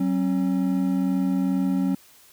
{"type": "tone pair together", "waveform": "triangle", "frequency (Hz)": [188.4, 270.7], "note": ["F#3", "C#4"], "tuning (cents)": [32, -41], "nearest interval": "tritone", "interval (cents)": 627, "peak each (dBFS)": -21, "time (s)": [0, 1.95], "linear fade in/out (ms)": 5, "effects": ["white hiss -53 dBFS RMS until 2.32 s"]}